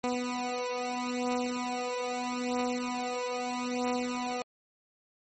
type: beating tone pair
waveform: 15% pulse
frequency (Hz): 247.1 / 247.88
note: B3 / B3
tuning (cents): +1 / +7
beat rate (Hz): 0.78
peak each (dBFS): -27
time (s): 0.04-4.42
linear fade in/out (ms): 0
effects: MP3 32 kbps